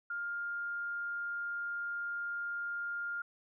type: tone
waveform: sine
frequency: 1406 Hz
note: F6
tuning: 11 cents sharp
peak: -35 dBFS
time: 0.1-3.22 s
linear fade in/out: 5 ms
effects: none